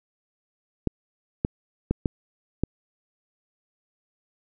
clicks, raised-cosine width 3 ms, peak -9 dBFS, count 5, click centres 0.873 / 1.449 / 1.91 / 2.058 / 2.636 s, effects none

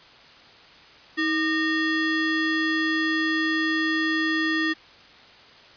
square ring-modulated tone, 762 Hz, G5, 49 cents flat, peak -19 dBFS, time 1.17-4.74 s, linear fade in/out 20 ms, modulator 1080 Hz, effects white hiss -49 dBFS RMS until 5.76 s + resampled to 11025 Hz

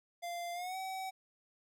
square tone with pitch glide, 693 to 760.1 Hz, F5 to F#5, -14 to +46 cents, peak -39 dBFS, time 0.22-1.11 s, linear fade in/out 20 ms, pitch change +160 cents, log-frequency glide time 0.53-0.77 s, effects none

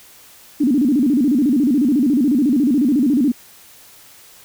sine tone with vibrato, 266.9 Hz, C4, 35 cents sharp, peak -12 dBFS, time 0.6-3.32 s, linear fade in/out 10 ms, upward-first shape square, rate 14 Hz, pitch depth 180 cents each way, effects white hiss -45 dBFS RMS until 4.44 s

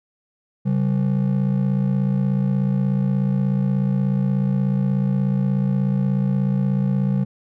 triangle ring-modulated tone, 164.81 Hz, E3, in tune, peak -12 dBFS, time 0.65-7.25 s, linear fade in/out 20 ms, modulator 28.3 Hz, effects none

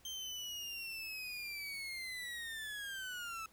30% pulse linear sweep, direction down, 3157 to 1298 Hz, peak -39 dBFS, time 0.05-3.46 s, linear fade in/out 2 ms, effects added 60 Hz sine -69 dBFS peak until 3.52 s + pink hiss -66 dBFS RMS until 3.52 s

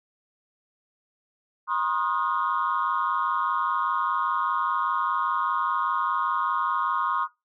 sine tone cluster, 963 / 1068 / 1240 / 1437 Hz, B5 / C6 / D#6 / F6, -44 / +35 / -6 / +49 cents, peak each -29 / -25 / -27 / -32 dBFS, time 1.67-7.28 s, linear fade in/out 50 ms, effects noise-tail reverb RT60 0.2 s tail -18 dB re dry + tanh soft clip ceiling -15 dBFS

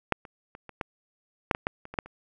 clicks, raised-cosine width 0.5 ms, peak -7 / -29 / -28 / -27 / -15 / -6 / -14 / -11 / -27 / -24 / -10 / -30 dBFS, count 12, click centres 0.123 / 0.252 / 0.551 / 0.693 / 0.812 / 1.512 / 1.549 / 1.669 / 1.854 / 1.94 / 1.988 / 2.06 s, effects none

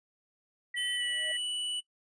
sine tone, 1942 Hz, B6, 30 cents flat, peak -35 dBFS, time 0.74-1.37 s, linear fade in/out 5 ms
square tone with pitch glide, 3040 to 2960 Hz, F#7 to F#7, +46 to 0 cents, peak -32 dBFS, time 0.76-1.81 s, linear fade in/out 20 ms, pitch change -46 cents, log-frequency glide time 0.95-1.03 s
sine tone with exponential growth, 622.3 Hz, D#5, in tune, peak -39 dBFS, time 0.94-1.32 s, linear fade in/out 5 ms, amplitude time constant 82 ms
effects noise-tail reverb RT60 0.1 s tail -20 dB re dry + resampled to 22050 Hz

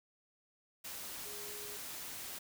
sine tone in noise, 415.3 Hz, G#4, in tune, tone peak -51 dBFS, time 1.25-1.77 s, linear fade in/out 10 ms, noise white, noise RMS -45 dBFS, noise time 0.84-2.39 s, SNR -9 dB, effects none

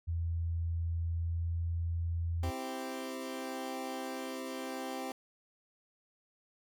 sine tone with pitch glide, 83.7 to 84.28 Hz, E2 to E2, +27 to +39 cents, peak -31 dBFS, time 0.07-2.51 s, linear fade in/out 20 ms, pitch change +12 cents, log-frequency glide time 1.14-1.52 s
20% pulse chord, C major, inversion none, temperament equal, 261.6 / 329.6 / 392 Hz, C4 / E4 / G4, 0 / 0 / 0 cents, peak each -35 / -40 / -39 dBFS, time 2.43-5.12 s, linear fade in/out 2 ms
effects none

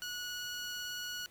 15% pulse tone with vibrato, 1461 Hz, F#6, 22 cents flat, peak -32 dBFS, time 0.02-1.26 s, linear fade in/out 0 ms, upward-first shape sine, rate 18 Hz, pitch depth 8 cents each way, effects pink hiss -62 dBFS RMS until 1.3 s

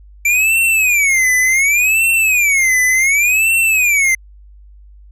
square tone with vibrato, 2328 Hz, D7, 16 cents flat, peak -11 dBFS, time 0.25-4.15 s, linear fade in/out 5 ms, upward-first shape sine, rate 0.68 Hz, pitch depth 260 cents each way, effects added 50 Hz sine -38 dBFS peak until 5.11 s + resampled to 32000 Hz

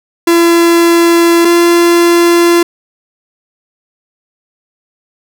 45% pulse tone pair in turn, 339.1 / 343.2 Hz, E4 / F4, +49 / -30 cents, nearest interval unison, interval 21 cents, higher second, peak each -5 dBFS, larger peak neither, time 0.27-1.45 / 1.45-2.63 s, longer neither, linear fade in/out 5 ms, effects none

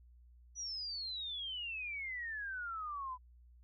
sine exponential sweep, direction down, 5940 to 987.8 Hz, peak -39 dBFS, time 0.55-3.18 s, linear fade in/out 50 ms, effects added 60 Hz sine -58 dBFS peak until 3.63 s

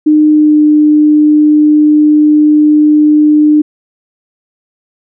sine tone with pitch glide, 304.5 to 301.4 Hz, D#4 to D4, -37 to +45 cents, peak -3 dBFS, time 0.06-3.62 s, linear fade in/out 10 ms, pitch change -18 cents, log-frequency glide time 0.29-0.61 s, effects none

